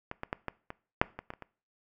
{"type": "clicks", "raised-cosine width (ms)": 0.5, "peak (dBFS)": [-21, -20, -16, -18, -24, -6, -23, -23, -30, -27], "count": 10, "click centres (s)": [0.114, 0.234, 0.329, 0.483, 0.704, 1.015, 1.19, 1.304, 1.337, 1.423], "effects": ["noise-tail reverb RT60 0.4 s tail -21 dB re dry"]}